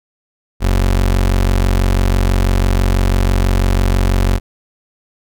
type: tone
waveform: 30% pulse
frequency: 46.08 Hz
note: F#1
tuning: 6 cents flat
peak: -8 dBFS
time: 0.6-4.4 s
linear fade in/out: 50 ms
effects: none